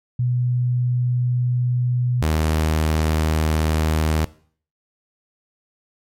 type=tone pair in turn; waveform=sine / sawtooth; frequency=123.47 / 78.37 Hz; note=B2 / D#2; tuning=0 / +13 cents; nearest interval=minor sixth; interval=787 cents; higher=first; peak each=-17 / -13 dBFS; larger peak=second; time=0.19-2.22 / 2.22-4.25 s; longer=neither; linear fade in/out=5 ms; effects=noise-tail reverb RT60 0.5 s tail -19 dB re dry + MP3 64 kbps